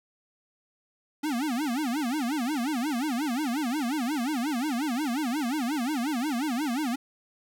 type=tone with vibrato; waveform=square; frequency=269.4 Hz; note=C#4; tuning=49 cents flat; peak=-27 dBFS; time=1.23-6.96 s; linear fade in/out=10 ms; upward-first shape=sine; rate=5.6 Hz; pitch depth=270 cents each way; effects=none